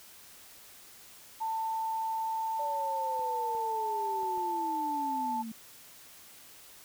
sine tone with pitch glide, 891 to 877.7 Hz, A5 to A5, +22 to -5 cents, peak -30 dBFS, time 1.4-5.43 s, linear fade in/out 20 ms, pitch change -27 cents, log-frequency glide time 2.95-5.24 s
sine linear sweep, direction down, 585 to 220 Hz, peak -37 dBFS, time 2.59-5.52 s, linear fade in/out 5 ms
clicks, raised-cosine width 1 ms, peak -36 dBFS, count 4, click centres 3.194 / 3.55 / 4.232 / 4.377 s
effects white hiss -53 dBFS RMS until 6.84 s

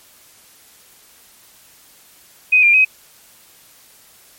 sine tone with pitch steps, 2505 / 2392 / 2527 Hz, D#7 / D7 / D#7, +11 / +31 / +26 cents, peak -8 dBFS, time 2.52-2.85 s, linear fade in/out 10 ms, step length 110 ms, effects white hiss -48 dBFS RMS until 4.38 s + MP3 64 kbps

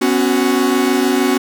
45% pulse chord, B suspended second, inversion none, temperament equal with one note detuned, 250.7 / 277.2 / 370 Hz, B3 / C#4 / F#4, +26 / 0 / 0 cents, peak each -17 dBFS, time 0.01-1.38 s, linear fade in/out 10 ms, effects none

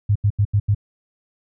sine tone bursts, 102.7 Hz, G#2, 19 cents flat, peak -13 dBFS, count 5, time 0.09-0.748 s, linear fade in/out 10 ms, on 66 ms, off 82 ms, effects none

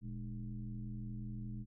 sine tone with frequency modulation, 120 Hz, B2, 49 cents flat, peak -40 dBFS, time 0.01-1.66 s, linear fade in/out 50 ms, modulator 88.5 Hz, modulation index 1.2, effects none

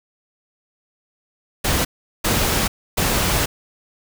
pink noise bursts at uneven times, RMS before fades -19 dBFS, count 3, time 1.64-1.85 / 2.24-2.68 / 2.97-3.46 s, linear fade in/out 10 ms, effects none

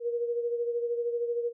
sine beating tone pair, 472.7 / 485.7 Hz, A#4 / B4, +24 / -29 cents, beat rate 13 Hz, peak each -28 / -36 dBFS, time 0-1.53 s, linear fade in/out 50 ms, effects none

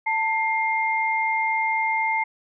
sine tone pair together, 890 / 2114 Hz, A5 / C7, +20 / +17 cents, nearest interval octave + minor third, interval 1497 cents, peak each -23 dBFS, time 0.06-2.24 s, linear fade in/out 10 ms, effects none

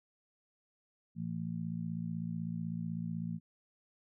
harmonic tone, 56 Hz, A1, 31 cents sharp, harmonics 2 / 3 / 4, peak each -44 / -37 / -41 dBFS, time 1.15-3.4 s, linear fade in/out 50 ms, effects none

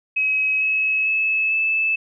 sine tone with pitch steps, 2550 / 2574 / 2598 / 2622 Hz, D#7 / E7 / E7 / E7, +42 / -42 / -26 / -10 cents, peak -17 dBFS, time 0.16-1.96 s, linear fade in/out 10 ms, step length 450 ms, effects none

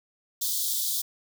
white high-pass noise, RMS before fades -28 dBFS, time 0.41-1.02 s, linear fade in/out 10 ms, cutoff 3300 Hz, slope 96 dB/octave, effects none

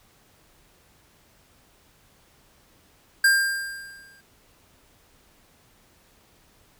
square tone with exponential decay, 1597 Hz, G6, 32 cents sharp, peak -14 dBFS, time 3.24-4.21 s, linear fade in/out 5 ms, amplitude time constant 210 ms, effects pink hiss -59 dBFS RMS until 6.79 s

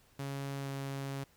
sawtooth tone with pitch glide, 138.5 to 137.38 Hz, C#3 to C#3, -1 to -15 cents, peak -33 dBFS, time 0.19-1.24 s, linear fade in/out 5 ms, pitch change -14 cents, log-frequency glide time 0.59-0.69 s, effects pink hiss -66 dBFS RMS until 1.36 s

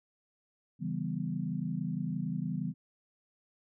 sine chord, C# half-diminished seventh, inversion none, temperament equal, 138.59 / 164.81 / 196 / 246.9 Hz, C#3 / E3 / G3 / B3, 0 / 0 / 0 / 0 cents, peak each -39 / -35 / -37 / -39 dBFS, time 0.79-2.74 s, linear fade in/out 50 ms, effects none

